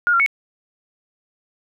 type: tone with pitch steps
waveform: sine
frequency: 1428 / 1376 / 2215 Hz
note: F6 / F6 / C#7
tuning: +38 / -26 / -2 cents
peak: -13 dBFS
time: 0.07-0.262 s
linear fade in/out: 0 ms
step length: 64 ms
effects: none